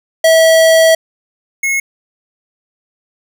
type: tone pair in turn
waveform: square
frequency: 649 / 2174 Hz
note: E5 / C#7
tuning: -27 / -34 cents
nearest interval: octave + major sixth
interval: 2093 cents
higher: second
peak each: -6 / -13 dBFS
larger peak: first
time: 0.24-0.95 / 1.63-1.8 s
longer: first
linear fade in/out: 5 ms
effects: none